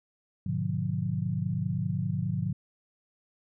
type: chord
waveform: sine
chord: G# diminished seventh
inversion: none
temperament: just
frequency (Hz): 103.83 / 124.59 / 149.51 / 179.41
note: G#2 / B2 / D3 / F3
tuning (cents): 0 / +16 / +31 / +47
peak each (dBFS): -33 / -34 / -32 / -32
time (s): 0.46-2.53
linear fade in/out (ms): 5
effects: none